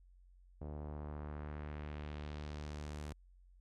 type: tone with low-pass filter sweep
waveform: sawtooth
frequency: 74.7 Hz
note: D2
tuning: 30 cents sharp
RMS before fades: -45 dBFS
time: 0.61-3.13 s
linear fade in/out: 5 ms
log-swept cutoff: 640 to 9700 Hz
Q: 1.2
effects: added 45 Hz sine -60 dBFS peak until 3.6 s